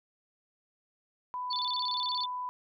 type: tone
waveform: sine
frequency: 996 Hz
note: B5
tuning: 14 cents sharp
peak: -33 dBFS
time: 1.34-2.49 s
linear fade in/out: 0 ms
type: tone with vibrato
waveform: sine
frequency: 3951 Hz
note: B7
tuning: in tune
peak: -31 dBFS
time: 1.5-2.26 s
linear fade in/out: 10 ms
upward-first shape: square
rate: 17 Hz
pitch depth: 200 cents each way
effects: none